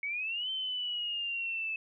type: exponential two-way sweep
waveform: sine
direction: up then down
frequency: 2217 to 3100 to 2611 Hz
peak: -32 dBFS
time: 0.03-1.76 s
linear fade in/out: 2 ms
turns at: 0.5 s
effects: none